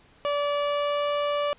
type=tone with pitch glide; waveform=30% pulse; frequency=578 to 581.7 Hz; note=D5 to D5; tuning=-28 to -17 cents; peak=-21 dBFS; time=0.25-1.53 s; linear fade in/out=0 ms; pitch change=+11 cents; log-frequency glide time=0.55-1.11 s; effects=pink hiss -57 dBFS RMS until 1.58 s + resampled to 8000 Hz